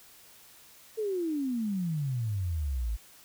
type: exponential sweep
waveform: sine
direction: down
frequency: 450.6 to 51.6 Hz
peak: -28 dBFS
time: 0.97-2.97 s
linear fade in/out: 20 ms
effects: white hiss -55 dBFS RMS until 3.24 s